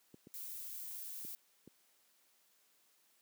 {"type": "clicks", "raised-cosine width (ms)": 3, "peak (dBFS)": -38, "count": 4, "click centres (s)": [0.143, 0.271, 1.249, 1.676]}
{"type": "noise", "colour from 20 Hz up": "violet", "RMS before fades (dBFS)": -46, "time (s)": [0.34, 1.35], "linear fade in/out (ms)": 0}
{"effects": ["white hiss -72 dBFS RMS until 3.21 s", "high-pass 200 Hz 12 dB/octave"]}